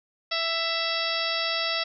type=harmonic tone with a mistuned harmonic; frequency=663 Hz; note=E5; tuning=10 cents sharp; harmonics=1 / 2 / 3 / 4 / 5 / 6 / 7 / 8; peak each=-33 / -33 / -33 / -33 / -33 / -33 / -33 / -33 dBFS; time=0.31-1.84 s; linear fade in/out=10 ms; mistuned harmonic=6; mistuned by=-48 cents; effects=none